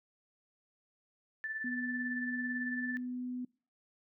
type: tone with tremolo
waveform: sine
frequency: 1760 Hz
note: A6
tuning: in tune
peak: -34 dBFS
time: 1.44-2.97 s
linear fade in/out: 0 ms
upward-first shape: sine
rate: 18 Hz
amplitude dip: 50%
type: tone with pitch glide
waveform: sine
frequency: 246.9 to 249.6 Hz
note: B3 to B3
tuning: 0 to +19 cents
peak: -36 dBFS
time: 1.64-3.45 s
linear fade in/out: 5 ms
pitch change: +19 cents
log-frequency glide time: 2.48-3.24 s
effects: noise-tail reverb RT60 0.4 s tail -25 dB re dry